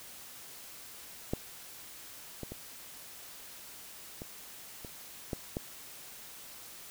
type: clicks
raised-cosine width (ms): 2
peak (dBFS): -17 / -25 / -27 / -28 / -30 / -20 / -20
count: 7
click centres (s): 1.335 / 2.433 / 2.52 / 4.219 / 4.848 / 5.332 / 5.569
effects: white hiss -49 dBFS RMS until 6.9 s